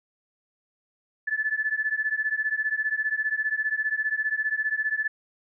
sine beating tone pair, 1730 / 1745 Hz, A6 / A6, -30 / -15 cents, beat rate 15 Hz, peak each -27 dBFS, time 1.27-5.08 s, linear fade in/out 10 ms, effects none

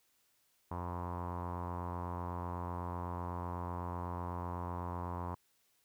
sawtooth tone with low-pass filter, 88 Hz, F2, 14 cents sharp, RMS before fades -40 dBFS, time 0.71-5.35 s, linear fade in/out 5 ms, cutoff 1000 Hz, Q 6, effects white hiss -74 dBFS RMS until 5.84 s

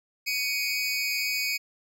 25% pulse tone pair together, 2249 / 2489 Hz, C#7 / D#7, +24 / 0 cents, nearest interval major second, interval 176 cents, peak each -25 dBFS, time 0.26-1.58 s, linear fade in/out 20 ms, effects none

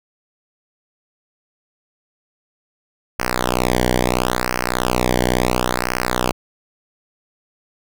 sawtooth tone with flanger, 61.74 Hz, B1, in tune, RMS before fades -19 dBFS, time 3.19-6.32 s, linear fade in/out 5 ms, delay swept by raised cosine 0.27 to 0.78 ms, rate 0.73 Hz, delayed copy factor -1, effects none

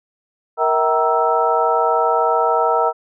sine tone cluster, 468.1 / 645 / 768 / 941 / 1318 Hz, A#4 / E5 / G5 / A#5 / E6, +7 / -38 / -36 / +16 / -1 cents, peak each -20 dBFS, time 0.57-2.93 s, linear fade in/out 50 ms, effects none

